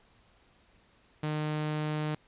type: tone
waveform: sawtooth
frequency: 152.5 Hz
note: D#3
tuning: 34 cents flat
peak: -26 dBFS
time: 1.23-2.15 s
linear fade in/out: 5 ms
effects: pink hiss -64 dBFS RMS until 2.27 s + resampled to 8000 Hz